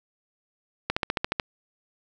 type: slowing click train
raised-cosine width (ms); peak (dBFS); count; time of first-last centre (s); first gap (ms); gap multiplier
0.3; -8; 8; 0.9-1.398; 65; 1.03
effects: none